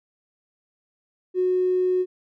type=tone with tanh clipping; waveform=triangle; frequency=366.6 Hz; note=F#4; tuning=16 cents flat; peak=-18 dBFS; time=1.34-2.06 s; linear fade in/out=50 ms; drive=2 dB; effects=none